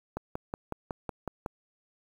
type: click train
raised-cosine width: 1 ms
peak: -19 dBFS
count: 8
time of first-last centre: 0.17-1.462 s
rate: 5.42 Hz
effects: 8-bit